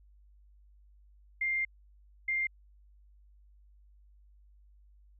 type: tone bursts at uneven times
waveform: sine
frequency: 2106 Hz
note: C7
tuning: 11 cents sharp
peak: -28 dBFS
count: 2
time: 1.41-1.65 / 2.28-2.47 s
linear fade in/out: 5 ms
effects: added 50 Hz sine -57 dBFS peak until 5.19 s